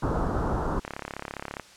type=low-pass noise; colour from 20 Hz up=pink; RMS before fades=-27 dBFS; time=0.02-0.8 s; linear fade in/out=10 ms; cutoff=1400 Hz; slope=48 dB/octave
type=click train; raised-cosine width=0.5 ms; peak=-18 dBFS; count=27; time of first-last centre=0.85-1.597 s; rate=34.8 Hz
effects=white hiss -51 dBFS RMS until 1.76 s + low-pass 7000 Hz 12 dB/octave